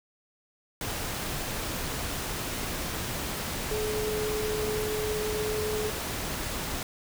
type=tone in noise; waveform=sine; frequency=427.2 Hz; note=G#4; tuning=49 cents sharp; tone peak=-29 dBFS; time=3.71-5.9 s; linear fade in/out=2 ms; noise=pink; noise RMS=-33 dBFS; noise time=0.81-6.83 s; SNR=+1 dB; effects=none

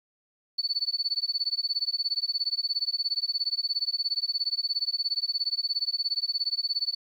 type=tone with tremolo; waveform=sine; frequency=4468 Hz; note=C#8; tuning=13 cents sharp; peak=-22 dBFS; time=0.58-6.95 s; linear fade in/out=10 ms; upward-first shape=sine; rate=17 Hz; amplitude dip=100%; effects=10-bit

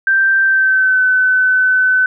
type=tone with pitch glide; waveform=sine; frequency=1568 to 1512.8 Hz; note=G6 to F#6; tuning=0 to +38 cents; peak=-9 dBFS; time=0.07-2.06 s; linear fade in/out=2 ms; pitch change=-62 cents; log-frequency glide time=0.43-1.02 s; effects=none

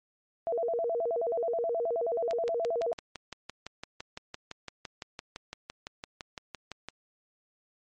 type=tone with vibrato; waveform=sine; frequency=562 Hz; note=C#5; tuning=24 cents sharp; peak=-27 dBFS; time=0.47-2.93 s; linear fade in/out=0 ms; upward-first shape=square; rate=9.4 Hz; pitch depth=300 cents each way
type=click train; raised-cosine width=0.2 ms; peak=-21 dBFS; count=28; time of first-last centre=2.31-6.886 s; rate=5.9 Hz
effects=MP3 48 kbps

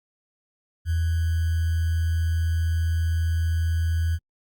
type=tone with sample-and-hold; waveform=sine; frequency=82.41 Hz; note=E2; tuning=in tune; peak=-20 dBFS; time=0.85-4.19 s; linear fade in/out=50 ms; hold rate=1575 Hz; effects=Opus 48 kbps

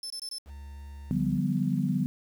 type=tone bursts; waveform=35% pulse; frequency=5274 Hz; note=E8; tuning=in tune; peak=-32 dBFS; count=4; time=0.03-0.384 s; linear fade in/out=2 ms; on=72 ms; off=22 ms
type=tone with pitch glide; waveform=triangle; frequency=70.3 to 70.75 Hz; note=C#2 to C#2; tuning=+25 to +36 cents; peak=-38 dBFS; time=0.45-1.41 s; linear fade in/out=50 ms; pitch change=+11 cents; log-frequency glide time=0.73-0.82 s
type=chord; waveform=sine; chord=G dominant seventh; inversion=second; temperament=equal with one note detuned; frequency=146.83 / 178.39 / 196 / 246.9 Hz; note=D3 / F3 / G3 / B3; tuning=0 / +37 / 0 / 0 cents; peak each=-30 dBFS; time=1.11-2.06 s; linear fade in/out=0 ms
effects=9-bit

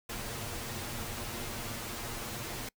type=noise with comb filter; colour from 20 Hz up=pink; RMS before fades=-39 dBFS; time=0.09-2.69 s; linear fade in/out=5 ms; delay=8.6 ms; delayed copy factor=+0.65; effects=noise-tail reverb RT60 0.1 s tail -26 dB re dry

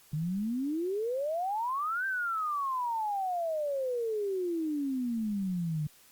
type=exponential two-way sweep; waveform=sine; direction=up then down; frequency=146.83 to 1584 to 146.83 Hz; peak=-29 dBFS; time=0.13-5.87 s; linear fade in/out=5 ms; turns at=2.06 s; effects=white hiss -59 dBFS RMS until 6.11 s + Opus 48 kbps

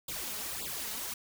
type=noise with flanger; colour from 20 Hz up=white; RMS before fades=-38 dBFS; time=0.08-1.14 s; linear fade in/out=5 ms; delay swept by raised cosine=0.25 to 4.75 ms; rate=1.8 Hz; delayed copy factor=+0.9; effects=none

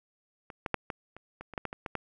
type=clicks; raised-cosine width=0.5 ms; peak=-28 / -17 / -11 / -19 / -30 / -27 / -28 / -17 / -18 / -23 / -20 / -17 dBFS; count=12; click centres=0.502 / 0.662 / 0.743 / 0.902 / 1.166 / 1.41 / 1.537 / 1.578 / 1.653 / 1.729 / 1.862 / 1.953 s; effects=none

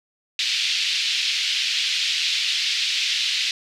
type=band-pass noise; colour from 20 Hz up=white; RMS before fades=-23 dBFS; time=0.39-3.51 s; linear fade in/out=2 ms; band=2500 to 4400 Hz; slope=24 dB/octave; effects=none

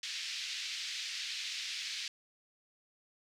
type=band-pass noise; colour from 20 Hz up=white; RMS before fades=-40 dBFS; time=0.03-2.08 s; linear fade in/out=2 ms; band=2100 to 5200 Hz; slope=24 dB/octave; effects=none

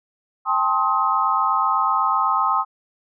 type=chord; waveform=sine; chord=A half-diminished seventh; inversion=third; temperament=just; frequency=792 / 880 / 1056 / 1267.2 Hz; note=G5 / A5 / C6 / Eb6; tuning=+18 / 0 / +16 / +31 cents; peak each=-25 / -25 / -21 / -20 dBFS; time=0.45-2.65 s; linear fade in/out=50 ms; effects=none

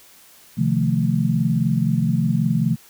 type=chord; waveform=sine; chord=F dominant seventh; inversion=second; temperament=equal; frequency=130.81 / 155.56 / 174.61 / 220 Hz; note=C3 / Eb3 / F3 / A3; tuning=0 / 0 / 0 / 0 cents; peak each=-22 dBFS; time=0.57-2.76 s; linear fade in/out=20 ms; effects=white hiss -49 dBFS RMS until 2.89 s

